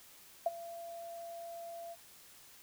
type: tone with ADSR envelope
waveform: sine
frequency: 679 Hz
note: F5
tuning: 49 cents flat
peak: -25 dBFS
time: 0.46-1.96 s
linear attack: 4 ms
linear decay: 27 ms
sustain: -18 dB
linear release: 40 ms
effects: white hiss -58 dBFS RMS until 2.62 s